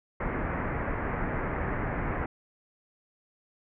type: low-pass noise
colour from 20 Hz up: pink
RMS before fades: -31 dBFS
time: 0.2-2.26 s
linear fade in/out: 5 ms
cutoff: 2100 Hz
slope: 48 dB/octave
effects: none